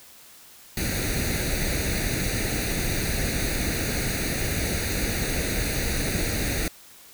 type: noise with comb filter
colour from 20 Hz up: pink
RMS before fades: -26 dBFS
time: 0.77-6.68 s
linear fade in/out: 2 ms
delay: 0.47 ms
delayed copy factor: +0.8
effects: white hiss -49 dBFS RMS until 7.13 s